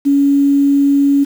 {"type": "tone with quantisation", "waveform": "sine", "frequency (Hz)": 280.8, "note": "C#4", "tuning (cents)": 22, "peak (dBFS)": -8, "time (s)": [0.05, 1.25], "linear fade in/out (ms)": 20, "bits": 6, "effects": []}